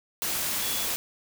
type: tone in noise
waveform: sine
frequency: 3401 Hz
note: G#7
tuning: 40 cents sharp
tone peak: -36 dBFS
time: 0.62-0.86 s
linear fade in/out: 0 ms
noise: white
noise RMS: -29 dBFS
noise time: 0.22-0.96 s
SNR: -10 dB
effects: none